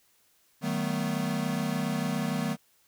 square chord, B dominant seventh, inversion first, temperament equal with one note detuned, 155.56 / 189.65 / 220 / 246.9 Hz, D#3 / F#3 / A3 / B3, 0 / +43 / 0 / 0 cents, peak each -34 dBFS, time 0.61-2.57 s, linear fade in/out 50 ms, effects white hiss -66 dBFS RMS until 2.87 s

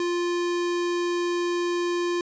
square tone, 349.2 Hz, F4, in tune, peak -24 dBFS, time 0-2.21 s, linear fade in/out 2 ms, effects resampled to 16000 Hz

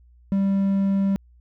triangle tone, 196 Hz, G3, in tune, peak -16 dBFS, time 0.32-1.16 s, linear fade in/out 0 ms, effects added 60 Hz sine -50 dBFS peak until 1.4 s

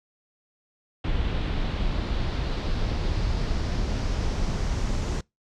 brown noise with low-pass filter sweep, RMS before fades -26 dBFS, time 1.04-5.21 s, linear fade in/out 5 ms, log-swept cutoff 3400 to 6600 Hz, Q 2.1, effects noise-tail reverb RT60 0.2 s tail -25 dB re dry

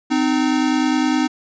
square tone pair together, 257.6 / 307.4 Hz, C4 / D#4, -27 / -21 cents, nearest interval minor third, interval 306 cents, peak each -19 dBFS, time 0.1-1.28 s, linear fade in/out 20 ms, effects resampled to 16000 Hz

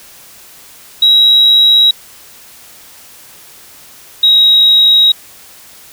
sine tone pair in turn, 3854 / 3812 Hz, B7 / A#7, -43 / +38 cents, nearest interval unison, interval 19 cents, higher first, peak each -3 dBFS, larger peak neither, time 1.02-1.91 / 4.23-5.12 s, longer neither, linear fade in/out 5 ms, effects tanh soft clip ceiling 0 dBFS + white hiss -38 dBFS RMS until 5.92 s

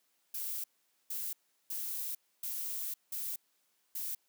violet noise bursts at uneven times, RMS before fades -38 dBFS, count 6, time 0.34-0.64 / 1.1-1.33 / 1.7-2.15 / 2.43-2.94 / 3.12-3.36 / 3.95-4.15 s, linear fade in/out 5 ms, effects white hiss -75 dBFS RMS until 4.28 s + high-pass 200 Hz 12 dB/octave

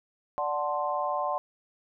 sine chord, D dominant seventh, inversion none, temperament equal, 587.3 / 740 / 880 / 1046.5 Hz, D5 / F#5 / A5 / C6, 0 / 0 / 0 / 0 cents, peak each -32 / -32 / -34 / -31 dBFS, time 0.38-1.38 s, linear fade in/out 0 ms, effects none

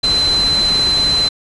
sine tone in noise, 4057 Hz, B7, 46 cents sharp, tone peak -12 dBFS, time 0.03-1.29 s, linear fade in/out 10 ms, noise pink, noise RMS -23 dBFS, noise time 0.03-1.29 s, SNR +8 dB, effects resampled to 22050 Hz

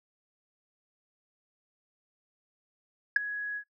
sine tone with ADSR envelope, 1672 Hz, G#6, 11 cents sharp, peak -14 dBFS, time 3.16-3.64 s, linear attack 4 ms, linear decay 11 ms, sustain -18 dB, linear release 76 ms, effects noise-tail reverb RT60 0.1 s tail -22 dB re dry + tanh soft clip ceiling -12 dBFS

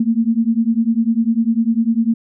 sine beating tone pair, 223.5 / 233.5 Hz, A3 / A#3, +27 / +3 cents, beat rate 10 Hz, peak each -16 dBFS, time 0-2.14 s, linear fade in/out 5 ms, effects none

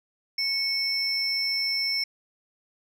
sine tone pair together, 2202 / 5353 Hz, C#7 / E8, -12 / +26 cents, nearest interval octave + minor third, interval 1538 cents, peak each -28 / -24 dBFS, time 0.38-2.04 s, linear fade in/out 5 ms, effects tanh soft clip ceiling -19 dBFS

